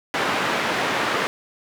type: band-pass noise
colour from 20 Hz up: white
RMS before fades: -23 dBFS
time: 0.14-1.27 s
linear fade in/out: 0 ms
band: 180 to 1900 Hz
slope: 12 dB/octave
effects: none